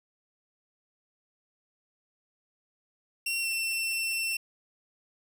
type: tone with pitch glide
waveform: sawtooth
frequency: 2733 to 2695 Hz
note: F7 to E7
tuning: -38 to +38 cents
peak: -25 dBFS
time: 3.26-4.37 s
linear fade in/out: 5 ms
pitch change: -24 cents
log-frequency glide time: 3.41-3.47 s
effects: none